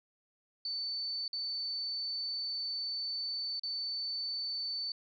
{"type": "tone with dropouts", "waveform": "sine", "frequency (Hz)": 4519, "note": "C#8", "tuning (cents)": 33, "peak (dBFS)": -34, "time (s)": [0.65, 4.92], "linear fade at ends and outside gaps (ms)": 2, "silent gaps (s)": [[1.28, 1.33], [3.596, 3.634]], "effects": []}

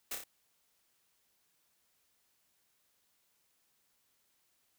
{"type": "noise with echo", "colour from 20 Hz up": "white", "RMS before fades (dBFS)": -38, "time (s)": [0.11, 0.15], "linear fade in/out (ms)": 5, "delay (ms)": 30, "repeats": 3, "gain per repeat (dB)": -4, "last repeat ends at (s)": 0.24, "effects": ["white hiss -75 dBFS RMS until 4.78 s"]}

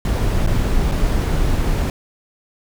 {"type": "noise with dropouts", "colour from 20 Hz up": "brown", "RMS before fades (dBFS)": -17, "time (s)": [0.05, 1.9], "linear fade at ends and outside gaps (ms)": 1, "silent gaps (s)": [[0.464, 0.473], [0.914, 0.919]], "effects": []}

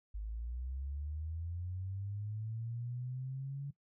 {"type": "linear sweep", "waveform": "sine", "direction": "up", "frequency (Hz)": [50.4, 142.1], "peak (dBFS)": -38, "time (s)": [0.14, 3.71], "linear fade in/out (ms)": 10, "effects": ["noise-tail reverb RT60 0.1 s tail -18 dB re dry"]}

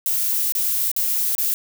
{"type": "noise with dropouts", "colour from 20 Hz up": "violet", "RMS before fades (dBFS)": -21, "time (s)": [0.06, 1.54], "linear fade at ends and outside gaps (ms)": 0, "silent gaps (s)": [[0.522, 0.551], [0.915, 0.964], [1.351, 1.382]], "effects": []}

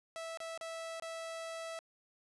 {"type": "tone with dropouts", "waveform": "sawtooth", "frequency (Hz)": 656, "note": "E5", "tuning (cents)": -9, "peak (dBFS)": -37, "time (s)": [0.16, 1.79], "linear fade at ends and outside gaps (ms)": 0, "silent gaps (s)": [[0.373, 0.403], [0.576, 0.611], [0.998, 1.023]], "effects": ["resampled to 24000 Hz"]}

